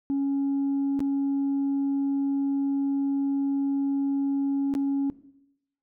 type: tone with dropouts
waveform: sine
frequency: 277.2 Hz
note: C#4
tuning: in tune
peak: -21 dBFS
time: 0.1-5.1 s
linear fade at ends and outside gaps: 0 ms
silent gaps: 0.993-1.004 / 4.739-4.751 s
effects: noise-tail reverb RT60 0.8 s tail -17 dB re dry + tanh soft clip ceiling -21 dBFS